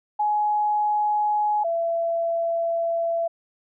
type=tone pair in turn; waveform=sine; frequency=840 / 671.3 Hz; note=G#5 / E5; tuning=+19 / +31 cents; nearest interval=major third; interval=388 cents; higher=first; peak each=-19 / -21 dBFS; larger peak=first; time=0.19-1.64 / 1.64-3.28 s; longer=second; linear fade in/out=10 ms; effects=none